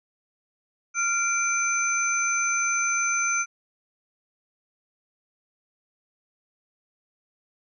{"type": "tone cluster", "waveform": "sine", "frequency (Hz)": [1384, 2347, 6120], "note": ["F6", "D7", "G8"], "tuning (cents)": [-16, -2, -42], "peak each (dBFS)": [-26, -27, -26], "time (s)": [0.94, 3.46], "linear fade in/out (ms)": 50, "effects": []}